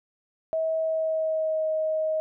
sine tone with pitch glide, 643 to 628.7 Hz, E5 to D#5, -43 to +18 cents, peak -23 dBFS, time 0.53-2.2 s, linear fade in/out 0 ms, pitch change -39 cents, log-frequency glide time 0.76-1.69 s, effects none

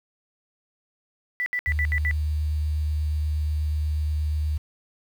sine tone bursts, 1975.5 Hz, B6, in tune, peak -23 dBFS, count 6, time 1.4-2.111 s, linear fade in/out 0 ms, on 61 ms, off 69 ms
sine tone with vibrato, 75.9 Hz, D#2, 42 cents flat, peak -22 dBFS, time 1.67-4.58 s, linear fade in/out 10 ms, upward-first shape triangle, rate 8.3 Hz, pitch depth 13 cents each way
effects 8-bit

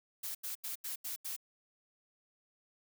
blue noise bursts, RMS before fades -40 dBFS, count 6, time 0.23-1.365 s, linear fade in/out 10 ms, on 120 ms, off 83 ms, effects none

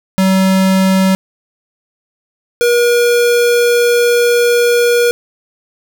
square tone pair in turn, 190 / 478.8 Hz, F#3 / A#4, +46 / +46 cents, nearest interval octave + major third, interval 1600 cents, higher second, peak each -9 dBFS, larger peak neither, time 0.18-1.15 / 2.61-5.11 s, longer second, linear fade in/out 0 ms, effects none

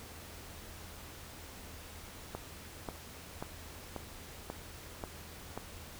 click train, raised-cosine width 1 ms, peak -24 dBFS, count 7, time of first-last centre 2.35-5.576 s, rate 1.86 Hz, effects added 81 Hz sine -54 dBFS peak until 5.99 s + pink hiss -50 dBFS RMS until 5.99 s

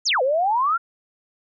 sine exponential two-way sweep, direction down then up, 7459 to 494.8 to 1421 Hz, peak -17 dBFS, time 0.05-0.78 s, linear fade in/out 20 ms, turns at 0.22 s, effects none

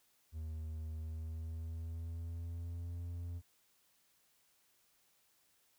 triangle tone with pitch glide, 79 to 86.15 Hz, D#2 to F2, +27 to -23 cents, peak -38 dBFS, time 0.32-3.42 s, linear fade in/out 50 ms, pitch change +150 cents, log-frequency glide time 0.93-2.98 s, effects white hiss -73 dBFS RMS until 5.78 s

